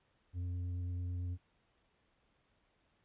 sine tone with tanh clipping, 89.1 Hz, F2, 35 cents sharp, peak -37 dBFS, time 0.33-1.38 s, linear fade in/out 50 ms, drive 5 dB, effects pink hiss -75 dBFS RMS until 3.04 s + resampled to 8000 Hz

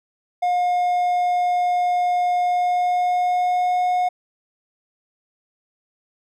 triangle tone with pitch glide, 715 to 723.7 Hz, F5 to F#5, +41 to -39 cents, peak -15 dBFS, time 0.42-4.09 s, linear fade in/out 10 ms, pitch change +20 cents, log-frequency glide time 2.41-3.85 s, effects none

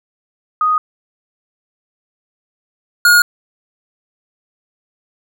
sine / square tone pair in turn, 1244.5 / 1433.9 Hz, D#6 / F6, 0 / +45 cents, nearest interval major second, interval 245 cents, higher second, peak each -11 / -7 dBFS, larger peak second, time 0.61-0.78 / 3.05-3.22 s, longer neither, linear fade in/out 2 ms, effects none

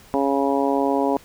harmonic tone, 138.59 Hz, C#3, in tune, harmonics 2 / 3 / 4 / 5 / 6 / 7, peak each -22 / -24 / -25 / -26 / -27 / -27 dBFS, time 0.14-1.17 s, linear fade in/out 0 ms, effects pink hiss -49 dBFS RMS until 1.24 s

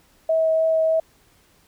sine tone with vibrato, 643 Hz, E5, 43 cents flat, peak -16 dBFS, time 0.29-1 s, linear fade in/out 5 ms, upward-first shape triangle, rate 3.3 Hz, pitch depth 9 cents each way, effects pink hiss -58 dBFS RMS until 1.67 s

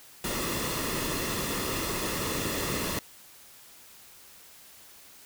pink noise with comb filter, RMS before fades -31 dBFS, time 0.24-2.99 s, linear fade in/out 2 ms, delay 1.3 ms, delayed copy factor -0.55, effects white hiss -52 dBFS RMS until 5.25 s

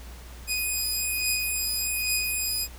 10% pulse beating tone pair, 2489 / 2490.2 Hz, D#7 / D#7, 0 / +1 cents, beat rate 1.2 Hz, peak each -21 / -18 dBFS, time 0.47-2.68 s, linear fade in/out 50 ms, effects added 60 Hz sine -41 dBFS peak until 2.78 s + pink hiss -48 dBFS RMS until 2.78 s

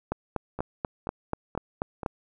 two click trains, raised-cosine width 1 ms, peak -13 / -20 dBFS, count 9 / 4, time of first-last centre 0.12-2.062 / 0.59-2.032 s, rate 4.12 / 2.08 Hz, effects none

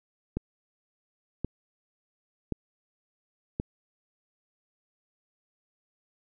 click train, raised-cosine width 3 ms, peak -16 dBFS, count 4, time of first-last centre 0.37-3.599 s, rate 0.929 Hz, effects none

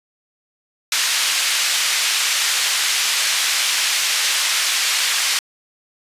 pink band-pass noise, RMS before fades -19 dBFS, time 0.92-5.39 s, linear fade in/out 2 ms, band 2200 to 8200 Hz, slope 12 dB/octave, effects resampled to 32000 Hz

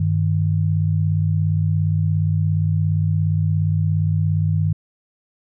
sine tone pair together, 98 / 155.2 Hz, G2 / D#3, 0 / -4 cents, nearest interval minor sixth, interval 796 cents, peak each -18 / -19 dBFS, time 0-4.73 s, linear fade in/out 5 ms, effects none

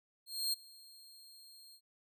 sawtooth tone with ADSR envelope, 4225 Hz, C8, 16 cents sharp, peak -28 dBFS, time 0.26-1.81 s, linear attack 270 ms, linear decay 15 ms, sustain -24 dB, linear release 71 ms, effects none

